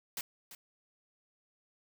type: noise with echo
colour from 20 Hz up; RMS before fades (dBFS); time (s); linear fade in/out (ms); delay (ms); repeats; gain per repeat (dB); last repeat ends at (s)
white; -38; 0.17-0.21; 2; 340; 1; -12; 0.55
effects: none